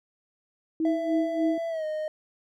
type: tone with tremolo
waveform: sine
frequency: 320.7 Hz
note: E4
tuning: 48 cents flat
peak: -21 dBFS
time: 0.8-1.58 s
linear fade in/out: 2 ms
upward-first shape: sine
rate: 3.4 Hz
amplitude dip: 80%
type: tone with pitch glide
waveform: triangle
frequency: 666 to 617.8 Hz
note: E5 to D#5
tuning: +18 to -12 cents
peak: -26 dBFS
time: 0.85-2.08 s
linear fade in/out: 2 ms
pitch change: -130 cents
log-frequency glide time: 1.69-1.85 s
effects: none